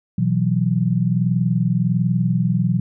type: chord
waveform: sine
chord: B suspended fourth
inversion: none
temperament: equal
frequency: 123.47 / 164.81 / 185 Hz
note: B2 / E3 / F#3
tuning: 0 / 0 / 0 cents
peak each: -20 dBFS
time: 0.18-2.8 s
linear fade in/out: 5 ms
effects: none